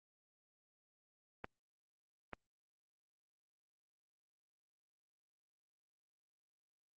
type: clicks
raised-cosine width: 0.5 ms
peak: -28 dBFS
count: 2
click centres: 1.444 / 2.333 s
effects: Opus 24 kbps